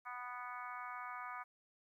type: harmonic tone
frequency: 246.9 Hz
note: B3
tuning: in tune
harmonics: 3 / 4 / 5 / 6 / 7 / 8 / 9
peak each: -52 / -49 / -47 / -52 / -57 / -62 / -54 dBFS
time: 0.05-1.44 s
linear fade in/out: 20 ms
effects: 13-bit